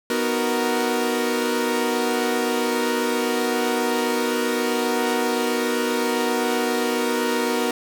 sawtooth chord, B major seventh, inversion none, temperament equal, 246.9 / 311.1 / 370 / 466.2 Hz, B3 / D#4 / F#4 / A#4, 0 / 0 / 0 / 0 cents, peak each -21 / -26 / -23 / -20 dBFS, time 0.1-7.71 s, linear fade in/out 2 ms, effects none

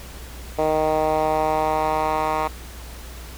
10% pulse tone with band-pass filter sweep, 155.56 Hz, D#3, in tune, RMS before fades -21 dBFS, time 0.58-2.48 s, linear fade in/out 10 ms, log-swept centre 600 to 1100 Hz, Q 1.8, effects added 60 Hz sine -36 dBFS peak until 3.37 s + pink hiss -41 dBFS RMS until 3.37 s

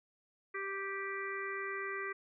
harmonic tone, 392 Hz, G4, in tune, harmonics 1 / 3 / 4 / 5 / 6, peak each -42 / -43 / -45 / -41 / -48 dBFS, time 0.54-2.13 s, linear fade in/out 10 ms, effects none

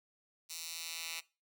10% pulse tone with high-pass filter sweep, 164.81 Hz, E3, in tune, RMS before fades -43 dBFS, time 0.49-1.21 s, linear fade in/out 20 ms, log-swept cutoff 5200 to 2700 Hz, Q 1.1, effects noise-tail reverb RT60 0.3 s tail -21 dB re dry

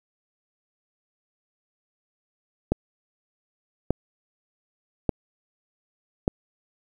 click train, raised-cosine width 2 ms, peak -7 dBFS, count 4, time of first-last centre 2.72-6.279 s, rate 0.843 Hz, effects 8-bit

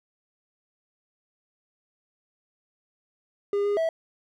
triangle tone with pitch steps, 405 / 409 / 652 Hz, G#4 / G#4 / E5, -43 / -26 / -19 cents, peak -20 dBFS, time 3.53-3.89 s, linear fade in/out 2 ms, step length 120 ms, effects none

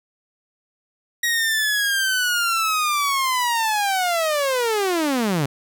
sawtooth linear sweep, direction down, 1900 to 130.81 Hz, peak -15 dBFS, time 1.23-5.46 s, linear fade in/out 5 ms, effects none

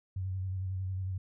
sine tone with vibrato, 94 Hz, F#2, 28 cents sharp, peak -32 dBFS, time 0.16-1.18 s, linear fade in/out 5 ms, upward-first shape square, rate 11 Hz, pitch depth 28 cents each way, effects none

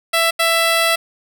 10% pulse tone bursts at uneven times, 664 Hz, E5, 12 cents sharp, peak -5 dBFS, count 2, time 0.13-0.31 / 0.39-0.96 s, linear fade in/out 10 ms, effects 7-bit

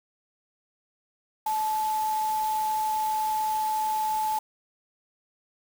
sine tone in noise, 866 Hz, A5, 28 cents flat, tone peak -24 dBFS, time 1.46-4.39 s, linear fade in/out 5 ms, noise white, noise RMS -40 dBFS, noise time 1.46-4.39 s, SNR +13 dB, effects none

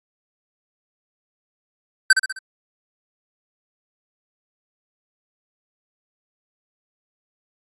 square tone with echo, 1546 Hz, G6, 24 cents flat, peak -9 dBFS, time 2.1-2.13 s, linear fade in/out 5 ms, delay 65 ms, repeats 4, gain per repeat -6 dB, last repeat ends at 2.39 s, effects AAC 32 kbps

